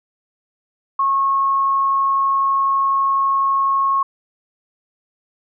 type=tone; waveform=sine; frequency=1092 Hz; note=C#6; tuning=26 cents flat; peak=-14 dBFS; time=0.99-4.03 s; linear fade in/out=5 ms; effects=none